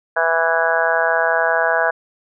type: harmonic tone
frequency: 164.81 Hz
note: E3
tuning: in tune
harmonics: 3 / 4 / 5 / 6 / 7 / 8 / 9 / 10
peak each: -24 / -19 / -24 / -24 / -28 / -30 / -21 / -21 dBFS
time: 0.16-1.91 s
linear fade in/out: 10 ms
effects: none